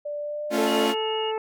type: tone with pitch glide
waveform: sine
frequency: 587.3 to 605.6 Hz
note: D5 to D#5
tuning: 0 to -47 cents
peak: -28 dBFS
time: 0.05-0.87 s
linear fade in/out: 10 ms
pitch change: +53 cents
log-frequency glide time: 0.19-0.72 s
type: chord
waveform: sawtooth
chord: A augmented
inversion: none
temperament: equal with one note detuned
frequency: 221.5 / 277.2 / 349.2 Hz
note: A3 / C#4 / E#4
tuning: +12 / 0 / 0 cents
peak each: -23 dBFS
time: 0.5-0.95 s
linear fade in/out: 50 ms
type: harmonic tone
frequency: 438.5 Hz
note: A4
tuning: 6 cents flat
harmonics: 1 / 2 / 3 / 4 / 5 / 6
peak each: -26 / -30 / -40 / -45 / -43 / -48 dBFS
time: 0.58-1.38 s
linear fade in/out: 2 ms
type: tone with vibrato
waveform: sine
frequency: 2870 Hz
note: F7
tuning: 47 cents sharp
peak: -30 dBFS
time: 0.66-1.32 s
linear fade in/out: 20 ms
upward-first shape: sine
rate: 6.4 Hz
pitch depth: 9 cents each way
effects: none